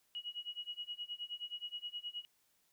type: tone with tremolo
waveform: sine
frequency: 2906 Hz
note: F#7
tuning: 32 cents flat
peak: -38 dBFS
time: 0.15-2.25 s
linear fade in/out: 0 ms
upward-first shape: sine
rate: 9.5 Hz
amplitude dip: 95%
effects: white hiss -75 dBFS RMS until 2.72 s